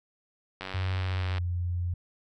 click train, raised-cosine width 0.3 ms, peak -20 dBFS, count 74, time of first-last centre 0.61-1.382 s, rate 94.6 Hz
sine tone with pitch glide, 91.9 to 87.9 Hz, F#2 to F2, -11 to +12 cents, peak -27 dBFS, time 0.74-1.94 s, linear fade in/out 5 ms, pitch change -77 cents, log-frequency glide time 0.96-1.32 s
effects none

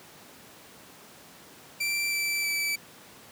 sawtooth tone with pitch steps, 2347 / 2329 / 2312 Hz, D7 / D7 / D7, -2 / -15 / -28 cents, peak -23 dBFS, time 1.8-2.76 s, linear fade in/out 10 ms, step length 320 ms, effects pink hiss -50 dBFS RMS until 3.31 s + high-pass 150 Hz 12 dB/octave

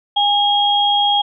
sine tone pair together, 818 / 3272 Hz, G#5 / G#7, -26 / -26 cents, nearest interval 2 octaves, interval 2400 cents, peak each -15 dBFS, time 0.16-1.22 s, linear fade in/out 10 ms, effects none

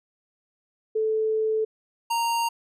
sine / square tone pair in turn, 437.4 / 929 Hz, A4 / A#5, -10 / -6 cents, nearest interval octave + minor second, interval 1304 cents, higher second, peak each -21 / -23 dBFS, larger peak first, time 0.95-1.65 / 2.1-2.49 s, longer first, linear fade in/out 10 ms, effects resampled to 32000 Hz

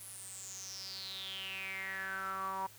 sawtooth tone with band-pass filter sweep, 191.7 Hz, G3, 38 cents flat, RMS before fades -42 dBFS, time 0-2.67 s, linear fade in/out 10 ms, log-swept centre 11000 to 940 Hz, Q 9, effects added 108 Hz sine -63 dBFS peak until 2.78 s + white hiss -57 dBFS RMS until 2.78 s

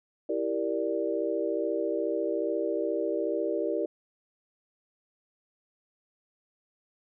sine chord, E half-diminished seventh, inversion none, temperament equal, 329.6 / 392 / 466.2 / 587.3 Hz, E4 / G4 / Bb4 / D5, 0 / 0 / 0 / 0 cents, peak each -32 dBFS, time 0.29-3.86 s, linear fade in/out 5 ms, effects none

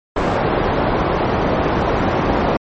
white low-pass noise, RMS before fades -17 dBFS, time 0.16-2.57 s, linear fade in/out 5 ms, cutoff 770 Hz, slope 12 dB/octave, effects MP3 32 kbps

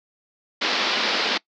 white band-pass noise, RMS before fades -23 dBFS, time 0.61-1.38 s, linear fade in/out 10 ms, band 200 to 4900 Hz, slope 48 dB/octave, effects noise-tail reverb RT60 0.1 s tail -23 dB re dry

